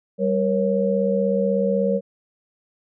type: tone cluster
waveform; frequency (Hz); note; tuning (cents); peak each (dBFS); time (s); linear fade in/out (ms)
sine; 194.9 / 473.7 / 550; G3 / A#4 / C#5; -10 / +28 / -14; -22; 0.18-2.01; 50
effects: none